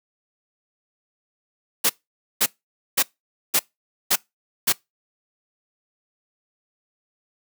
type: noise bursts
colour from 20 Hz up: white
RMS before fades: -18 dBFS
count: 6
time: 1.84-4.726 s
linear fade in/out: 10 ms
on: 56 ms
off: 510 ms
effects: noise-tail reverb RT60 0.2 s tail -24 dB re dry + high-pass 150 Hz 12 dB/octave